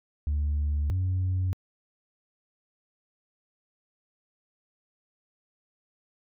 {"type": "tone pair in turn", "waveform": "sine", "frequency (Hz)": [73.6, 92.53], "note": ["D2", "F#2"], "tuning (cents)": [4, 1], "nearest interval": "major third", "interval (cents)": 397, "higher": "second", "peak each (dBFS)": -22, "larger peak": "neither", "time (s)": [[0.27, 0.9], [0.9, 1.53]], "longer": "neither", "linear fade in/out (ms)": 0, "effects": ["tanh soft clip ceiling -22 dBFS"]}